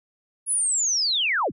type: linear sweep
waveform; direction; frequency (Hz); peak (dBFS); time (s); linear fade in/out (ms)
sine; down; 10548 to 55; -20; 0.46-1.52; 50
effects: none